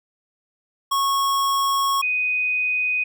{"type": "tone pair in turn", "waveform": ["square", "sine"], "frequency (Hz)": [1100, 2495], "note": ["C#6", "D#7"], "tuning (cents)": [-14, 4], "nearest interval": "octave + major second", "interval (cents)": 1418, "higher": "second", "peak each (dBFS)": -19, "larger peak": "neither", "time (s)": [[0.91, 2.02], [2.02, 3.04]], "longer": "first", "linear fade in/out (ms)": 10, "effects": []}